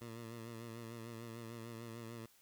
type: tone with vibrato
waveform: 15% pulse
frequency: 115.3 Hz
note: A#2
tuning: 19 cents flat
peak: -40 dBFS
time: 0.01-2.26 s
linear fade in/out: 5 ms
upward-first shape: sine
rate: 6.7 Hz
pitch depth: 48 cents each way
effects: white hiss -68 dBFS RMS until 2.41 s